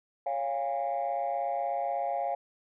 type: chord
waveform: sine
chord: Db major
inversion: none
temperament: equal with one note detuned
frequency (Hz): 554.4 / 698.5 / 814.9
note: Db5 / F5 / Ab5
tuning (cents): 0 / 0 / -33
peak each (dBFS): -33 / -30 / -32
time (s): 0.26-2.35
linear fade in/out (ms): 5
effects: tanh soft clip ceiling -23 dBFS